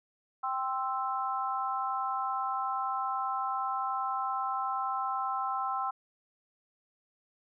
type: chord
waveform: sine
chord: C major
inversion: second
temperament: equal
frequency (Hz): 784 / 1046.5 / 1318.5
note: G5 / C6 / E6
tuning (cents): 0 / 0 / 0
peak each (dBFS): -34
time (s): 0.43-5.91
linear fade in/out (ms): 10
effects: none